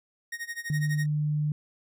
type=tone with tremolo; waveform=45% pulse; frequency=1864.7 Hz; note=A#6; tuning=in tune; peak=-31 dBFS; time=0.32-1.06 s; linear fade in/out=5 ms; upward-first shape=sine; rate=12 Hz; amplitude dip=90%
type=tone; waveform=sine; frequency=150 Hz; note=D3; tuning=37 cents sharp; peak=-24 dBFS; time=0.7-1.52 s; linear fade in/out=2 ms
effects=none